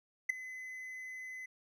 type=tone with ADSR envelope; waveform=triangle; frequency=2028 Hz; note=B6; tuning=45 cents sharp; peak=-22 dBFS; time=0.29-1.46 s; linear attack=10 ms; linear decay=5 ms; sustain=-19 dB; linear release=7 ms; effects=none